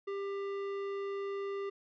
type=tone with tanh clipping; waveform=sine; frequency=396.9 Hz; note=G4; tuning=22 cents sharp; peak=-37 dBFS; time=0.07-1.7 s; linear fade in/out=10 ms; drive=14 dB; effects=none